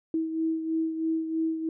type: beating tone pair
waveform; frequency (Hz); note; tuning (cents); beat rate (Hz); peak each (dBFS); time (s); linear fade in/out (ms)
sine; 322.1 / 325.2; E4 / E4; -40 / -23; 3.1; -26 / -34; 0.14-1.69; 2
effects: none